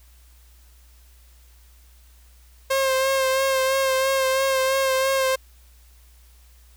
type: tone with vibrato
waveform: sawtooth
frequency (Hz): 532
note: C5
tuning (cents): +29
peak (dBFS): -15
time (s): 2.7-5.36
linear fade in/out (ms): 10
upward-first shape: sine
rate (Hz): 3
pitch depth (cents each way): 27
effects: added 60 Hz sine -49 dBFS peak until 6.76 s + white hiss -58 dBFS RMS until 6.76 s